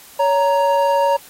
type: tone pair together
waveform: triangle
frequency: 561.4 / 932.3 Hz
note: C#5 / A#5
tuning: +22 / 0 cents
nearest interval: major sixth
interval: 878 cents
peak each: -14 dBFS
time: 0.19-1.17 s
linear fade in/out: 10 ms
effects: white hiss -43 dBFS RMS until 1.29 s + AAC 48 kbps